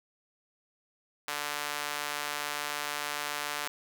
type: tone with high-pass filter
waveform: sawtooth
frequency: 146.83 Hz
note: D3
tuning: in tune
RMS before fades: -35 dBFS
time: 1.28-3.68 s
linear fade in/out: 0 ms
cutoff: 1100 Hz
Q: 0.79
effects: none